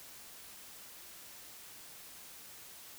silence, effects white hiss -52 dBFS RMS until 2.98 s

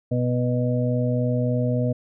harmonic tone, 123.4 Hz, B2, 1 cent flat, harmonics 1 / 2 / 4 / 5, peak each -22 / -25 / -28 / -29 dBFS, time 0.11-1.93 s, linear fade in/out 10 ms, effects none

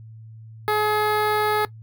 15% pulse tone with notch filter, 423.7 Hz, G#4, 35 cents sharp, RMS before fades -21 dBFS, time 0.68-1.65 s, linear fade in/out 0 ms, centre 7000 Hz, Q 0.59, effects noise-tail reverb RT60 0.1 s tail -19 dB re dry + added 111 Hz sine -39 dBFS peak until 1.82 s

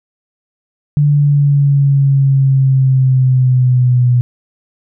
sine exponential sweep, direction down, 146.83 to 122.7 Hz, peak -7 dBFS, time 0.97-4.21 s, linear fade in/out 0 ms, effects none

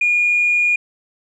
sine tone, 2433 Hz, D#7, 39 cents flat, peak -12 dBFS, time 0.01-0.76 s, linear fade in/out 5 ms, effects tanh soft clip ceiling -8 dBFS

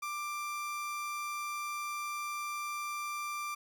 30% pulse tone, 1182 Hz, D6, 11 cents sharp, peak -33 dBFS, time 0.02-3.55 s, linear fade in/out 10 ms, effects none

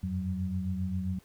sine tone cluster, 87.1 / 94.6 / 186.5 Hz, F2 / F#2 / F#3, -4 / +39 / +14 cents, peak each -34 / -37 / -32 dBFS, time 0.03-1.19 s, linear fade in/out 5 ms, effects pink hiss -62 dBFS RMS until 1.24 s

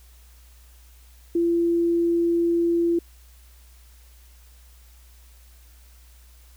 sine tone, 340 Hz, F4, 46 cents flat, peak -18 dBFS, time 1.35-2.99 s, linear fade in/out 5 ms, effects added 60 Hz sine -48 dBFS peak until 6.56 s + white hiss -57 dBFS RMS until 6.56 s

